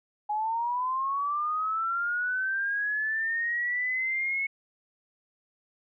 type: linear sweep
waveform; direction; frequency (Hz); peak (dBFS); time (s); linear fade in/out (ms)
sine; up; 830.6 to 2200; -26; 0.29-4.47; 10
effects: none